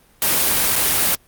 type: noise with dropouts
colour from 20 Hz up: white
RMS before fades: -17 dBFS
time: 0.22-1.15 s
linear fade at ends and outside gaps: 1 ms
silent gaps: 0.757-0.761 s
effects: pink hiss -54 dBFS RMS until 1.27 s + Opus 32 kbps